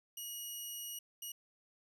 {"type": "tone bursts at uneven times", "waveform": "10% pulse", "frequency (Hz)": 2900, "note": "F#7", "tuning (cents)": -35, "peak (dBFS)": -34, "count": 2, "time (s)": [[0.17, 0.99], [1.22, 1.32]], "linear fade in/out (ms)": 5, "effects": []}